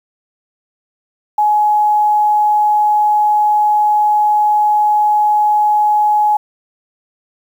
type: tone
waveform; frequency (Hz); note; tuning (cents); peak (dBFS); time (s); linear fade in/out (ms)
sine; 842; G#5; +24; -9; 1.38-6.37; 5
effects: 7-bit